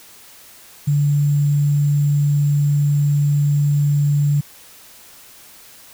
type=tone with sample-and-hold; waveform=sine; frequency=144.9 Hz; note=D3; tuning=23 cents flat; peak=-13 dBFS; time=0.87-4.41 s; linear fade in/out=10 ms; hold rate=7350 Hz; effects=white hiss -44 dBFS RMS until 5.93 s